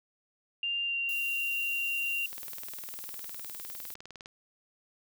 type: tone with pitch glide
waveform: sine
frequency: 2794 to 2768 Hz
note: F7 to F7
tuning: 0 to -16 cents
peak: -29 dBFS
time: 0.63-2.26 s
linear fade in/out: 2 ms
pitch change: -16 cents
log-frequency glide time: 0.84-0.96 s
type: noise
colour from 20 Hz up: violet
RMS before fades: -42 dBFS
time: 1.09-3.94 s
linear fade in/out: 0 ms
type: click train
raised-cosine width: 0.2 ms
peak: -27 dBFS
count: 39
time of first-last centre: 2.33-4.259 s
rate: 19.7 Hz
effects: none